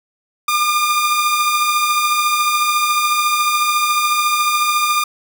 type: beating tone pair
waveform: sawtooth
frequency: 1194 / 1208 Hz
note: D6 / D6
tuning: +28 / +48 cents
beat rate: 14 Hz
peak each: -19 / -11 dBFS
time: 0.48-5.04 s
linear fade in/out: 5 ms
effects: none

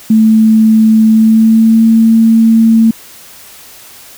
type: tone with pitch glide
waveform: sine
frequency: 220 to 225.3 Hz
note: A3 to A3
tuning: 0 to +41 cents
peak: -3 dBFS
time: 0.1-2.91 s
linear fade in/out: 5 ms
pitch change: +41 cents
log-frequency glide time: 1.08-1.86 s
effects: white hiss -35 dBFS RMS until 4.17 s

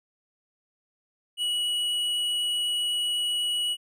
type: tone with hard clipping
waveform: triangle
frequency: 2927 Hz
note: F#7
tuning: 19 cents flat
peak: -26 dBFS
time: 1.37-3.77 s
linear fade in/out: 50 ms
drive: 10 dB
effects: none

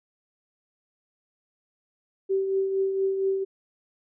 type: tone with tremolo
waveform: sine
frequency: 386.6 Hz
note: G4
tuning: 24 cents flat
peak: -20 dBFS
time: 2.29-3.45 s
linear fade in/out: 20 ms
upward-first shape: triangle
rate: 4.3 Hz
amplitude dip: 50%
effects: none

